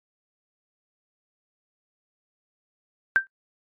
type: tone with exponential decay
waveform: sine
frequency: 1568 Hz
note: G6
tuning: in tune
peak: -11 dBFS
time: 3.16-3.27 s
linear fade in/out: 0 ms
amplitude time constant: 22 ms
effects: noise-tail reverb RT60 0.1 s tail -20 dB re dry + MP3 96 kbps